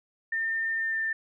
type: tone with pitch glide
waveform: sine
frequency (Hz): 1807 to 1790.4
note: A6 to A6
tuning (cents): +46 to +30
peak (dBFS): -26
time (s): 0.32-1.13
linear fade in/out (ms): 5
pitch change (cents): -16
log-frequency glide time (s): 0.77-1
effects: none